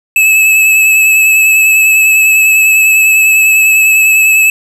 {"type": "tone with vibrato", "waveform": "square", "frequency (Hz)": 2600, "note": "E7", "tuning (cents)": -24, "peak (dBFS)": -5, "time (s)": [0.16, 4.5], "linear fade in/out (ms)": 2, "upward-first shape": "sine", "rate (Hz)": 10, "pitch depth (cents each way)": 20, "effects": []}